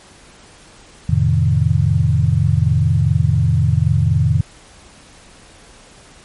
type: chord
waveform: sine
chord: F dominant seventh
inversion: none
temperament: equal with one note detuned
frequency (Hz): 87.31 / 110 / 130.81 / 154.94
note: F2 / A2 / C3 / Eb3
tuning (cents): 0 / 0 / 0 / -7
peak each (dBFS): -17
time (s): 1.09-4.41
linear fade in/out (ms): 5
effects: pink hiss -44 dBFS RMS until 6.24 s + MP3 48 kbps